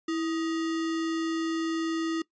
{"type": "tone with sample-and-hold", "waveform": "sine", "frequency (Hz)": 326.9, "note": "E4", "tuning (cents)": -14, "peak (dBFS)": -26, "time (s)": [0.08, 2.22], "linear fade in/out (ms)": 5, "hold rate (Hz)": 1575, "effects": ["noise-tail reverb RT60 0.1 s tail -20 dB re dry", "resampled to 16000 Hz"]}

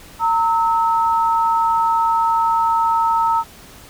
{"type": "tone pair together", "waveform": "sine", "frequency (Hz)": [915.7, 1295], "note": ["A#5", "E6"], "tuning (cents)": [-31, -31], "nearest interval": "tritone", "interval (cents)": 600, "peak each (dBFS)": [-15, -19], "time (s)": [0.19, 3.44], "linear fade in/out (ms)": 50, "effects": ["pink hiss -42 dBFS RMS until 3.89 s"]}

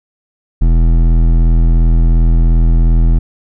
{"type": "tone with hard clipping", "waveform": "triangle", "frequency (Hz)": 41.4, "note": "E1", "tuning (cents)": 8, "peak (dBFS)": -8, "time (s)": [0.61, 3.19], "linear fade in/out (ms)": 10, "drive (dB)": 16, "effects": []}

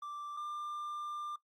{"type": "tone pair in turn", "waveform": "triangle", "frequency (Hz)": [1174.7, 1193.2], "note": ["D6", "D6"], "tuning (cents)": [0, 27], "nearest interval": "unison", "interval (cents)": 27, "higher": "second", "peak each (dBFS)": [-39, -36], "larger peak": "second", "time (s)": [[0.02, 0.37], [0.37, 1.36]], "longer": "second", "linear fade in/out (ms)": 5, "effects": ["noise-tail reverb RT60 0.1 s tail -18 dB re dry", "Opus 48 kbps"]}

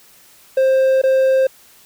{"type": "tone with dropouts", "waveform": "triangle", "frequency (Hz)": 528, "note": "C5", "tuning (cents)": 16, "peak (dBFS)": -9, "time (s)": [0.57, 1.47], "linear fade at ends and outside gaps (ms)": 5, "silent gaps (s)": [1.017, 1.036], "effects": ["white hiss -48 dBFS RMS until 1.85 s"]}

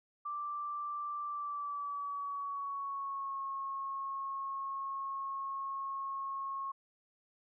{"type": "tone with pitch glide", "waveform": "sine", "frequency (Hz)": [1174.7, 1089.7], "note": ["D6", "C#6"], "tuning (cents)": [0, -30], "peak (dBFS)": -36, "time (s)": [0.25, 6.72], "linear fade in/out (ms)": 10, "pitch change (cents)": -130, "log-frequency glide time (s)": [1.25, 3.41], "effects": []}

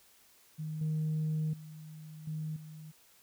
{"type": "tone with level steps", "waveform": "sine", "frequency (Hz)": 155.56, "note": "D#3", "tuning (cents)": 0, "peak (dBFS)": [-35, -28, -45, -34, -45], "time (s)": [0.58, 2.92], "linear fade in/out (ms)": 20, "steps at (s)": [0.81, 1.53, 2.27, 2.56], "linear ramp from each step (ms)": 5, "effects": ["tanh soft clip ceiling -27 dBFS", "white hiss -63 dBFS RMS until 3.22 s"]}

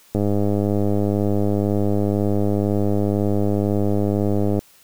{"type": "click train", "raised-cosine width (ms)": 2, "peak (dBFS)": -8, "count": 454, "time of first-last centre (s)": [0.15, 4.591], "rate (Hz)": 102, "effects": ["white hiss -52 dBFS RMS until 4.83 s"]}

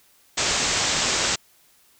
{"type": "low-pass noise", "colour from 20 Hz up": "white", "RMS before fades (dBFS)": -23, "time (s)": [0.37, 1.36], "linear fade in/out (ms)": 10, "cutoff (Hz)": 7900, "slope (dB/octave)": 96, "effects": ["white hiss -58 dBFS RMS until 1.99 s"]}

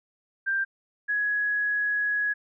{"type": "tone pair in turn", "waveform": "sine", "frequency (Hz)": [1582, 1673.7], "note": ["G6", "G#6"], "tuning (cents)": [15, 13], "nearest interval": "minor second", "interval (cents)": 98, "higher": "second", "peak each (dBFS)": -23, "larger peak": "neither", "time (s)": [[0.46, 0.65], [1.08, 2.34]], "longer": "second", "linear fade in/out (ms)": 20, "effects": []}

